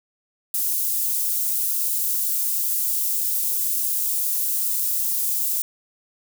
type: high-pass noise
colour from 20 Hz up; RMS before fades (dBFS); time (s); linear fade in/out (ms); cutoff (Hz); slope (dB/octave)
white; -23; 0.54-5.62; 2; 10000; 12
effects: none